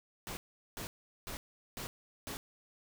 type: noise bursts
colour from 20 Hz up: pink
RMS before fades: -42 dBFS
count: 5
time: 0.27-2.37 s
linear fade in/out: 0 ms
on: 100 ms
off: 400 ms
effects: none